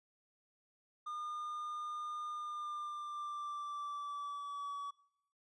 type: tone with pitch glide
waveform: triangle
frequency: 1213 to 1138.3 Hz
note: D#6 to C#6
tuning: -44 to +46 cents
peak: -38 dBFS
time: 1.06-4.91 s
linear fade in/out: 10 ms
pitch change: -110 cents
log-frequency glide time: 2.28-4.76 s
effects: noise-tail reverb RT60 0.8 s tail -21 dB re dry + resampled to 24000 Hz